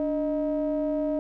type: ring-modulated tone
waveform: triangle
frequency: 163 Hz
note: E3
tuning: 19 cents flat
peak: -19 dBFS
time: 0-1.19 s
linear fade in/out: 0 ms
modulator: 455 Hz
effects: none